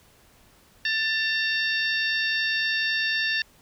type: harmonic tone with a mistuned harmonic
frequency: 910 Hz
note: A#5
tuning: 42 cents flat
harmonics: 2 / 3 / 4 / 5 / 6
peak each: -25 / -29 / -31 / -33 / -35 dBFS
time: 0.85-3.42 s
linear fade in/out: 2 ms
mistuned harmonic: 2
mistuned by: -52 cents
effects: pink hiss -57 dBFS RMS until 3.61 s

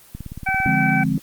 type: click train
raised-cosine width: 5 ms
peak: -19 dBFS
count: 10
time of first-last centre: 0.15-0.658 s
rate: 17.7 Hz
type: harmonic tone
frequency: 767 Hz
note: G5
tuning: 38 cents flat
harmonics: 1 / 2 / 3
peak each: -22 / -22 / -22 dBFS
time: 0.46-1.04 s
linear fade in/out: 10 ms
type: chord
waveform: sine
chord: D half-diminished seventh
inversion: none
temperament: equal with one note detuned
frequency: 146.83 / 173.01 / 207.7 / 261.6 Hz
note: D3 / F3 / Ab3 / C4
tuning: 0 / -16 / 0 / 0 cents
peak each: -23 dBFS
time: 0.66-1.18 s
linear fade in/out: 2 ms
effects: white hiss -48 dBFS RMS until 1.22 s + Opus 24 kbps

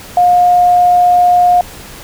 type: tone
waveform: sine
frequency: 713 Hz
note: F5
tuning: 36 cents sharp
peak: -5 dBFS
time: 0.17-1.61 s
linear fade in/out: 2 ms
effects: pink hiss -32 dBFS RMS until 2.03 s

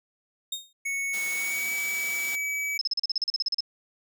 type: tone with exponential decay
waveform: 30% pulse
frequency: 3700 Hz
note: A#7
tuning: 14 cents flat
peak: -24 dBFS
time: 0.52-0.73 s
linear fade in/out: 5 ms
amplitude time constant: 44 ms
type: tone with pitch glide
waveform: square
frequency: 2213 to 2284 Hz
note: C#7 to D7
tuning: -3 to -49 cents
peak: -28 dBFS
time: 0.85-2.78 s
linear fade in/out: 10 ms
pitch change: +54 cents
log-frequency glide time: 1.29-1.74 s
type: high-pass noise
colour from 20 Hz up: white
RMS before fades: -38 dBFS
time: 1.13-2.36 s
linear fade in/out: 10 ms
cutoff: 160 Hz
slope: 96 dB/octave
type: tone bursts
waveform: sine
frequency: 5190 Hz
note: E8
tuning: 28 cents flat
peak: -23 dBFS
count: 14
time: 2.79-3.606 s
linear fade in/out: 2 ms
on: 23 ms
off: 38 ms
effects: none

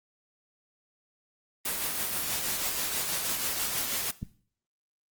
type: noise with tremolo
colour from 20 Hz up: white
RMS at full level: -29 dBFS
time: 1.65-4.11 s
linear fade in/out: 5 ms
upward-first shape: triangle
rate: 6.2 Hz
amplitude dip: 40%
type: click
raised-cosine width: 5 ms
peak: -21 dBFS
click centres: 4.229 s
effects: noise-tail reverb RT60 0.5 s tail -18 dB re dry + Opus 24 kbps

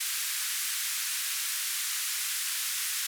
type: band-pass noise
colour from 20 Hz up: white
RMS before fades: -32 dBFS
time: 0-3.07 s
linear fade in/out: 10 ms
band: 1400 to 13000 Hz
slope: 24 dB/octave
effects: none

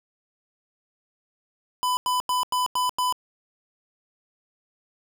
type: tone bursts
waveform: square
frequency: 1000 Hz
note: B5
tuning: 21 cents sharp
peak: -22 dBFS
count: 6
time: 1.83-3.125 s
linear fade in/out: 0 ms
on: 140 ms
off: 91 ms
effects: none

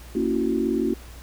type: chord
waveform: sine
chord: F# dominant seventh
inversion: first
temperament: just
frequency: 231.2 / 277.5 / 333 / 370 Hz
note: A#3 / C#4 / E4 / F#4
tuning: -14 / +2 / +18 / 0 cents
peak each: -26 dBFS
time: 0.15-0.94 s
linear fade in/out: 5 ms
effects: added 60 Hz sine -41 dBFS peak until 1.22 s + pink hiss -47 dBFS RMS until 1.22 s

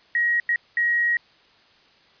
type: tone bursts at uneven times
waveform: sine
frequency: 1895 Hz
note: A#6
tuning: 28 cents sharp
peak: -18 dBFS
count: 3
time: 0.15-0.4 / 0.49-0.56 / 0.77-1.17 s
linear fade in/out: 2 ms
effects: white hiss -56 dBFS RMS until 2.2 s + resampled to 11025 Hz

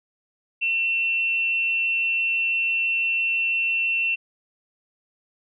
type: tone with frequency modulation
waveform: sine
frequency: 2703 Hz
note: E7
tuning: 43 cents sharp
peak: -20 dBFS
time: 0.61-4.16 s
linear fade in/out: 20 ms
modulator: 229 Hz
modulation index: 0.23
effects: none

